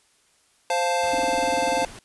square chord, F major, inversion second, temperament equal, 523.3 / 698.5 / 880 Hz, C5 / F5 / A5, 0 / 0 / 0 cents, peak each -26 dBFS, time 0.7-1.85 s, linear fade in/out 2 ms
pink noise, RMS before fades -42 dBFS, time 1.03-1.99 s, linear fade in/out 2 ms
sine tone bursts, 281.7 Hz, C#4, 28 cents sharp, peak -26 dBFS, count 15, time 1.13-1.836 s, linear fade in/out 5 ms, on 20 ms, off 29 ms
effects white hiss -62 dBFS RMS until 2.04 s + resampled to 24000 Hz

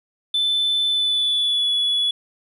triangle tone with pitch glide, 3520 to 3404 Hz, A7 to G#7, 0 to +42 cents, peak -15 dBFS, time 0.34-2.11 s, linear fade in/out 5 ms, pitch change -58 cents, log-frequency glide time 0.89-1.7 s, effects tanh soft clip ceiling -13 dBFS + resampled to 32000 Hz

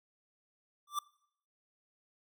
square tone with exponential growth, 1174.7 Hz, D6, in tune, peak -29 dBFS, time 0.87-0.99 s, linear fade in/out 5 ms, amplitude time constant 25 ms, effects noise-tail reverb RT60 0.7 s tail -23 dB re dry

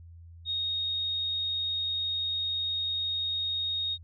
sine tone, 3729 Hz, A#7, in tune, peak -28 dBFS, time 0.45-3.98 s, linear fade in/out 50 ms, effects added 84 Hz sine -46 dBFS peak until 4.03 s

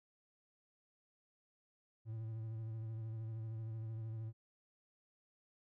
triangle tone with vibrato, 111.5 Hz, A2, 23 cents sharp, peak -39 dBFS, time 2.05-4.33 s, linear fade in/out 50 ms, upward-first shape sine, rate 13 Hz, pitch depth 33 cents each way, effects none

